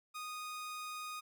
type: tone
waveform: sawtooth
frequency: 1239 Hz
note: D#6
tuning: 8 cents flat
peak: -38 dBFS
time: 0.14-1.21 s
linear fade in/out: 20 ms
effects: none